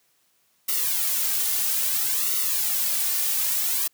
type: noise with flanger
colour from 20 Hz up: blue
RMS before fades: -24 dBFS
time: 0.68-3.88 s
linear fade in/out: 10 ms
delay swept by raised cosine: 1.2 to 3.1 ms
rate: 0.6 Hz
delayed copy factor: -0.95
effects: white hiss -66 dBFS RMS until 3.93 s + high-pass 80 Hz 12 dB/octave